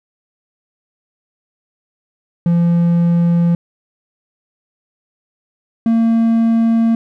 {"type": "tone pair in turn", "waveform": "triangle", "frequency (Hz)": [171.1, 228], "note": ["F3", "A#3"], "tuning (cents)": [-35, -38], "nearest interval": "perfect fourth", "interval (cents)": 497, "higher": "second", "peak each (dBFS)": -8, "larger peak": "neither", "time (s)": [[2.46, 3.55], [5.86, 6.95]], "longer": "neither", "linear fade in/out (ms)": 2, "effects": []}